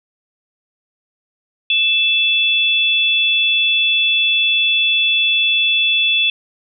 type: tone pair together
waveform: sine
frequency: 2637 / 3436 Hz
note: E7 / A7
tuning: 0 / -42 cents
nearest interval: perfect fourth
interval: 458 cents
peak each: -15 dBFS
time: 1.7-6.3 s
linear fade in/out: 2 ms
effects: none